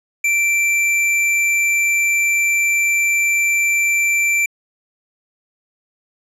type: tone with hard clipping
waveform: sine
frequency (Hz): 2346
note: D7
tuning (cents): -2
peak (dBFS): -15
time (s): 0.24-4.46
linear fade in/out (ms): 5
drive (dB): 16
effects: low-pass 11000 Hz 12 dB/octave